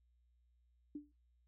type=tone with exponential decay; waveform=sine; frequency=293.7 Hz; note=D4; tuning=in tune; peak=-39 dBFS; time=0.95-1.12 s; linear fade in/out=5 ms; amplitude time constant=36 ms; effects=noise-tail reverb RT60 0.2 s tail -22 dB re dry + added 60 Hz sine -70 dBFS peak until 1.47 s